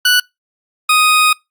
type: tone pair in turn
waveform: 20% pulse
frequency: 1480 / 1247 Hz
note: F#6 / D#6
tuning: 0 / +3 cents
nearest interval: minor third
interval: 297 cents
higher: first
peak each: -4 dBFS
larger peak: neither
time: 0.05-0.2 / 0.89-1.33 s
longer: second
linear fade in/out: 5 ms
effects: noise-tail reverb RT60 0.2 s tail -25 dB re dry + Opus 48 kbps